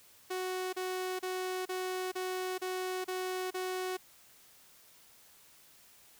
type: tone bursts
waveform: sawtooth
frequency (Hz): 370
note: F#4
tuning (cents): 0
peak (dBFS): -30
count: 8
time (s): 0.3-3.971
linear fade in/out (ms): 10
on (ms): 430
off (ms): 33
effects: white hiss -60 dBFS RMS until 6.19 s